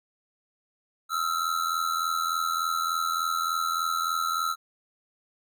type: ring-modulated tone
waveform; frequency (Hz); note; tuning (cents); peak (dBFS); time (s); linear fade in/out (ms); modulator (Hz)
square; 1322; E6; +5; -23; 1.09-4.56; 50; 41.7
effects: none